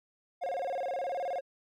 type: tone with vibrato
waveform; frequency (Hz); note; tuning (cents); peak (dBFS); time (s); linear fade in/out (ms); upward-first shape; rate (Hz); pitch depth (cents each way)
triangle; 622; D#5; -1; -29; 0.41-1.41; 20; square; 19; 240
effects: MP3 96 kbps